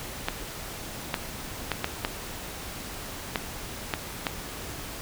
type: clicks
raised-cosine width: 0.3 ms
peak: -9 dBFS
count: 8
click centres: 0.285 / 1.142 / 1.717 / 1.844 / 2.049 / 3.358 / 3.938 / 4.268 s
effects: pink hiss -38 dBFS RMS until 5.01 s